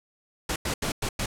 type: noise bursts at uneven times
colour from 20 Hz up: pink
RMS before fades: -28 dBFS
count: 5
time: 0.49-0.56 / 0.65-0.74 / 0.82-0.92 / 1.02-1.09 / 1.19-1.26 s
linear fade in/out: 5 ms
effects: low-pass 11000 Hz 12 dB/octave